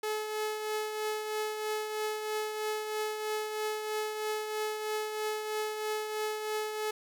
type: tone with tremolo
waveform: sawtooth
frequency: 428.9 Hz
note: A4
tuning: 44 cents flat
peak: -26 dBFS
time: 0.03-6.91 s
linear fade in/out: 5 ms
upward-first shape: triangle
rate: 3.1 Hz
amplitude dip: 50%
effects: none